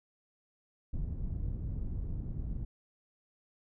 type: low-pass noise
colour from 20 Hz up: pink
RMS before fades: -36 dBFS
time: 0.93-2.65 s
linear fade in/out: 10 ms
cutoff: 130 Hz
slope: 12 dB/octave
effects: none